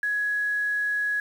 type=tone with quantisation; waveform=sine; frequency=1675 Hz; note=G#6; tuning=14 cents sharp; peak=-23 dBFS; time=0.03-1.2 s; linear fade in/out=2 ms; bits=8; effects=none